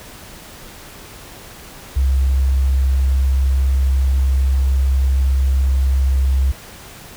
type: tone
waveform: sine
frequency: 66.6 Hz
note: C2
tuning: 31 cents sharp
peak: -12 dBFS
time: 1.96-6.52 s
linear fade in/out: 10 ms
effects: pink hiss -38 dBFS RMS until 7.16 s